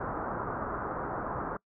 white low-pass noise, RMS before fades -35 dBFS, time 0-1.57 s, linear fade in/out 5 ms, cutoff 1400 Hz, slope 48 dB/octave, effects noise-tail reverb RT60 0.1 s tail -24 dB re dry

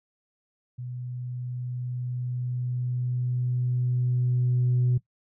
sine tone with level ramp, 124.2 Hz, B2, 10 cents sharp, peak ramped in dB -33 to -18 dBFS, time 0.78-4.98 s, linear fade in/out 10 ms, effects noise-tail reverb RT60 0.1 s tail -17 dB re dry + tanh soft clip ceiling -17 dBFS

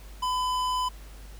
sine tone with tanh clipping, 1006 Hz, B5, 32 cents sharp, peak -27 dBFS, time 0.22-0.89 s, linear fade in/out 10 ms, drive 17 dB, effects added 50 Hz sine -42 dBFS peak until 1.39 s + pink hiss -52 dBFS RMS until 1.39 s

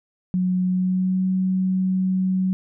sine tone with pitch glide, 183.1 to 186.95 Hz, F#3 to F#3, -18 to +18 cents, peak -18 dBFS, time 0.34-2.53 s, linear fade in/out 0 ms, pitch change +36 cents, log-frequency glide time 0.65-1.24 s, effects none

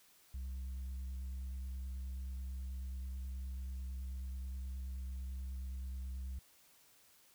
sine tone with vibrato, 65 Hz, C2, 11 cents flat, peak -37 dBFS, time 0.34-6.39 s, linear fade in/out 5 ms, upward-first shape square, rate 9.3 Hz, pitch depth 14 cents each way, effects tanh soft clip ceiling -39 dBFS + white hiss -66 dBFS RMS until 7.34 s

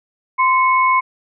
sine tone pair together, 1036.2 / 2199 Hz, C6 / C#7, -17 / -14 cents, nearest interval octave + minor second, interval 1303 cents, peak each -12 / -18 dBFS, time 0.38-1.01 s, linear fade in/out 20 ms, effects none

